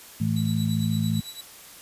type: harmonic tone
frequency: 54.4 Hz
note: A1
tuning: 19 cents flat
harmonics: 2 / 3 / 4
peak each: -26 / -26 / -26 dBFS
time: 0.2-1.21 s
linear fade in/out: 10 ms
type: tone with tremolo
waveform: sawtooth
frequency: 3928 Hz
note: B7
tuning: 10 cents flat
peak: -31 dBFS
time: 0.36-1.41 s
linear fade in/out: 5 ms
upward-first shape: triangle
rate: 8.9 Hz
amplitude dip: 90%
effects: white hiss -46 dBFS RMS until 1.81 s + resampled to 32000 Hz